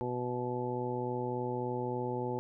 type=harmonic tone; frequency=123.5 Hz; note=B2; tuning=in tune; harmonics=1 / 2 / 3 / 4 / 5 / 6 / 7; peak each=-39 / -40 / -37 / -39 / -48 / -50 / -39 dBFS; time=0.01-2.39 s; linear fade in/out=0 ms; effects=none